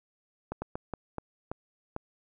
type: slowing click train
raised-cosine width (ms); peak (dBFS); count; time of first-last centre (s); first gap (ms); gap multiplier
1; -20; 7; 0.52-1.964; 100; 1.35
effects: none